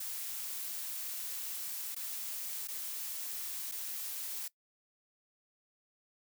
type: noise with dropouts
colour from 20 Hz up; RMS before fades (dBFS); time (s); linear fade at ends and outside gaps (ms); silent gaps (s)
blue; -40; 0-4.48; 5; 1.948-1.962 / 2.674-2.684 / 3.715-3.72
effects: noise-tail reverb RT60 0.1 s tail -20 dB re dry